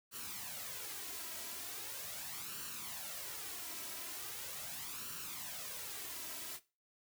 white noise with flanger, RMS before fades -45 dBFS, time 0.11-6.6 s, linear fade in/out 50 ms, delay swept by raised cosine 0.69 to 3.09 ms, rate 0.4 Hz, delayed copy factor +0.6, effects noise-tail reverb RT60 0.3 s tail -18 dB re dry + high-pass 80 Hz 12 dB/octave

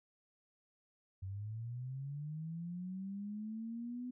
sine linear sweep, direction up, 92.8 to 251.3 Hz, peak -40 dBFS, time 1.22-4.11 s, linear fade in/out 10 ms, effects none

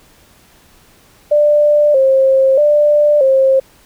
sine tone with vibrato, 562 Hz, C#5, 24 cents sharp, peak -7 dBFS, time 1.31-3.6 s, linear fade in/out 10 ms, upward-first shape square, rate 0.79 Hz, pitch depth 91 cents each way, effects pink hiss -48 dBFS RMS until 3.85 s

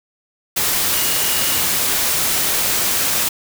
sine tone in noise, 2873 Hz, F7, 48 cents sharp, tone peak -28 dBFS, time 0.93-1.61 s, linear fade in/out 10 ms, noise white, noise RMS -18 dBFS, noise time 0.56-3.29 s, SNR -13 dB, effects none

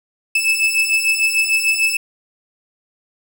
40% pulse beating tone pair, 2618 / 2624.7 Hz, E7 / E7, -13 / -8 cents, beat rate 6.7 Hz, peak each -18 / -15 dBFS, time 0.35-1.97 s, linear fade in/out 5 ms, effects none

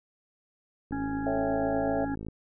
click train, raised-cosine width 3 ms, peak -26 dBFS, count 75, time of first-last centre 0.91-2.285 s, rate 53.8 Hz
harmonic tone, 277.2 Hz, C#4, in tune, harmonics 1 / 3 / 5 / 6, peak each -30 / -38 / -47 / -43 dBFS, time 0.92-2.15 s, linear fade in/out 5 ms
sine chord, A dominant seventh, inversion none, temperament equal, 440 / 554.4 / 659.3 / 784 Hz, A4 / C#5 / E5 / G5, 0 / 0 / 0 / 0 cents, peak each -35 / -32 / -31 / -35 dBFS, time 1.26-2.05 s, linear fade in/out 5 ms
effects none

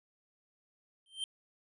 square tone with exponential growth, 3136 Hz, G7, in tune, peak -31 dBFS, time 1.06-1.24 s, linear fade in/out 1 ms, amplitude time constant 38 ms, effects resampled to 24000 Hz

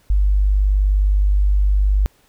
sine tone, 49.64 Hz, G1, 22 cents sharp, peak -12 dBFS, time 0.1-2.06 s, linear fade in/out 0 ms, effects pink hiss -57 dBFS RMS until 2.28 s

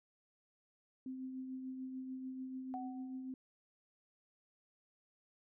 sine tone with tremolo, 260 Hz, C4, 11 cents flat, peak -40 dBFS, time 1.06-3.34 s, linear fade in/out 2 ms, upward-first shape triangle, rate 6.8 Hz, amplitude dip 40%
sine tone with exponential decay, 748 Hz, F#5, 19 cents sharp, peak -39 dBFS, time 2.74-3.3 s, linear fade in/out 0 ms, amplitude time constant 120 ms
effects none

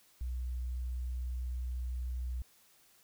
sine tone, 62 Hz, B1, 7 cents sharp, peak -34 dBFS, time 0.21-2.42 s, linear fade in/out 0 ms, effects white hiss -65 dBFS RMS until 3.03 s

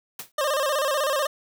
white noise with exponential decay, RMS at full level -30 dBFS, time 0.19-0.32 s, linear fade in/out 5 ms, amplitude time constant 27 ms
25% pulse tone with vibrato, 571 Hz, D5, 49 cents flat, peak -18 dBFS, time 0.38-1.27 s, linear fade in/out 5 ms, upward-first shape square, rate 16 Hz, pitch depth 100 cents each way
effects none

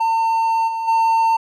triangle tone with level steps, 904 Hz, A5, 47 cents sharp, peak -13 / -19 / -11 dBFS, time 0-1.37 s, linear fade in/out 10 ms, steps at 0.67 / 0.87 s, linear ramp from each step 20 ms, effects none

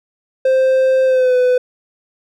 triangle tone with pitch glide, 523.3 to 501.1 Hz, C5 to B4, 0 to +25 cents, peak -8 dBFS, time 0.45-1.58 s, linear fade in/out 5 ms, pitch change -75 cents, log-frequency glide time 1.05-1.36 s, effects none

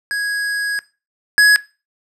square tone pair in turn, 1658 / 1676.3 Hz, G#6 / G#6, -3 / +16 cents, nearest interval unison, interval 19 cents, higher second, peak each -19 / -8 dBFS, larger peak second, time 0.11-0.79 / 1.38-1.56 s, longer first, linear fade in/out 0 ms, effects noise-tail reverb RT60 0.3 s tail -19 dB re dry + low-pass 10000 Hz 12 dB/octave

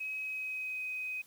sine tone with pitch glide, 2545 to 2514 Hz, D#7 to D#7, +39 to +17 cents, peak -35 dBFS, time 0-1.22 s, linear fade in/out 10 ms, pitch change -22 cents, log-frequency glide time 0.19-0.84 s, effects white hiss -61 dBFS RMS until 1.26 s

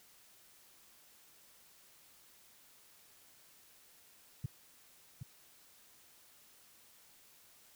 sine tone with echo, 127.6 Hz, C3, 43 cents flat, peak -31 dBFS, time 4.44-4.46 s, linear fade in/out 5 ms, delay 770 ms, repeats 1, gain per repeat -8 dB, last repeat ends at 5.23 s, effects tanh soft clip ceiling -28 dBFS + white hiss -63 dBFS RMS until 7.75 s

